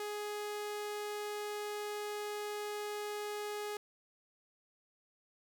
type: tone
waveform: sawtooth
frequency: 416.9 Hz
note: G#4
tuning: 7 cents sharp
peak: -34 dBFS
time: 0-3.77 s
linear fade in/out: 2 ms
effects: none